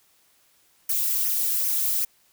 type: noise with flanger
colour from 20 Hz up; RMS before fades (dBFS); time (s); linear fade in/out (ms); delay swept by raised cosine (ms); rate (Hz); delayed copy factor
violet; -24; 0.89-2.05; 5; 0.24 to 2.44; 2.6; -0.65
effects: white hiss -62 dBFS RMS until 2.32 s